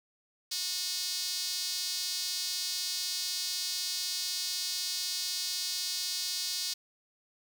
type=tone with high-pass filter; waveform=sawtooth; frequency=364 Hz; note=F#4; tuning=28 cents flat; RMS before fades=-34 dBFS; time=0.51-6.74 s; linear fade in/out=10 ms; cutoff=4600 Hz; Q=2.8; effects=10-bit